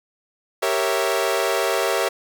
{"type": "chord", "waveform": "sawtooth", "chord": "G diminished seventh", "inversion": "none", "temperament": "equal", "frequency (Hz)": [392, 466.2, 554.4, 659.3], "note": ["G4", "Bb4", "Db5", "Fb5"], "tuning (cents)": [0, 0, 0, 0], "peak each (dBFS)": -21, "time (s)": [0.62, 2.09], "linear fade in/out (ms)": 10, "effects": []}